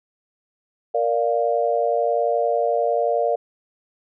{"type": "chord", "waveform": "sine", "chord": "Bb major", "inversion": "none", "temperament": "equal", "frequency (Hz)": [466.2, 587.3, 698.5], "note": ["Bb4", "D5", "F5"], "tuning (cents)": [0, 0, 0], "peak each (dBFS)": -22, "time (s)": [0.94, 3.36], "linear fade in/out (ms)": 10, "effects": []}